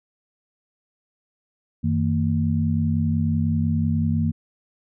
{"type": "tone cluster", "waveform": "sine", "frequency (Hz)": [92, 157.8, 228], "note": ["F#2", "D#3", "A#3"], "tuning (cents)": [-9, 25, -38], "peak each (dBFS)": -23, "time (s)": [1.83, 4.32], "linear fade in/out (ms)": 20, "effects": []}